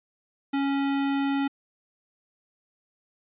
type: tone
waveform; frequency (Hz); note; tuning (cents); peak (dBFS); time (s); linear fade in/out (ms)
square; 277.2; C#4; 0; -24; 0.53-1.48; 10
effects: resampled to 8000 Hz